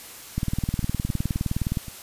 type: two click trains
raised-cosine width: 5 ms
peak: -12 / -23 dBFS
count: 28 / 5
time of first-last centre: 0.38-1.772 / 0.83-1.883 s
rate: 19.4 / 3.8 Hz
effects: white hiss -42 dBFS RMS until 2.02 s + resampled to 32000 Hz